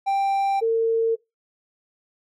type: tone pair in turn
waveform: triangle / sine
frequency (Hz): 787 / 453.8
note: G5 / A#4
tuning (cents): +7 / -47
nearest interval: minor seventh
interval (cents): 954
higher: first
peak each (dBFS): -17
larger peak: neither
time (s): 0.06-0.61 / 0.61-1.16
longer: neither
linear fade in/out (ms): 20
effects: noise-tail reverb RT60 0.2 s tail -21 dB re dry + AAC 64 kbps